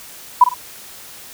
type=tone with echo; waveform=sine; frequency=987.8 Hz; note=B5; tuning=in tune; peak=-3 dBFS; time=0.41-0.44 s; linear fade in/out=5 ms; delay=51 ms; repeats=2; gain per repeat=-10 dB; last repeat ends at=0.542 s; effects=white hiss -38 dBFS RMS until 1.33 s